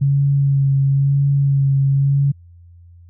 sine tone with vibrato, 138.59 Hz, C#3, in tune, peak -12 dBFS, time 0.01-2.32 s, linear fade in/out 10 ms, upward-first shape sine, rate 0.99 Hz, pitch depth 20 cents each way, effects added 86 Hz sine -41 dBFS peak until 3.09 s

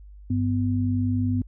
sine tone pair together, 99.29 / 250.2 Hz, G2 / B3, +23 / +23 cents, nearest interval octave + major third, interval 1600 cents, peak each -23 / -24 dBFS, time 0.3-1.42 s, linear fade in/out 5 ms, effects added 50 Hz sine -42 dBFS peak until 1.47 s

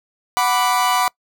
40% pulse chord, B minor, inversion second, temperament equal, 740 / 987.8 / 1174.7 Hz, F#5 / B5 / D6, 0 / 0 / 0 cents, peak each -19 / -18 / -20 dBFS, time 0.37-1.08 s, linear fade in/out 0 ms, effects noise-tail reverb RT60 0.1 s tail -25 dB re dry

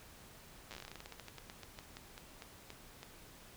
slowing click train, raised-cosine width 0.2 ms, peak -30 dBFS, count 27, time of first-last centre 0.71-3.031 s, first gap 8 ms, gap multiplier 1.16, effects pink hiss -57 dBFS RMS until 3.56 s

